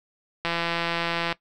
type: click train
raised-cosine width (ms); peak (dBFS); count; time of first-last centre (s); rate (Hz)
0.3; -10; 149; 0.45-1.326; 169
effects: noise-tail reverb RT60 0.1 s tail -18 dB re dry